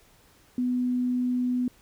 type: tone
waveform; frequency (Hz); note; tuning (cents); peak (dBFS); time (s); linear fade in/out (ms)
sine; 248.8; B3; +13; -23; 0.58-1.68; 2
effects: pink hiss -59 dBFS RMS until 1.81 s